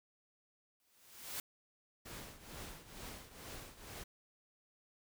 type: noise with exponential growth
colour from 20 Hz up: white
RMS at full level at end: -40 dBFS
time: 0.8-1.4 s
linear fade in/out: 1 ms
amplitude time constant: 130 ms
type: noise with tremolo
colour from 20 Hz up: pink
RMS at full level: -47 dBFS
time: 2.05-4.04 s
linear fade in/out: 10 ms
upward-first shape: triangle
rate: 2.2 Hz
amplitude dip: 80%
effects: none